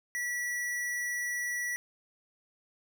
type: tone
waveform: square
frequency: 1946 Hz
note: B6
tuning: 26 cents flat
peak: -32 dBFS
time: 0.15-1.76 s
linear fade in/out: 0 ms
effects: none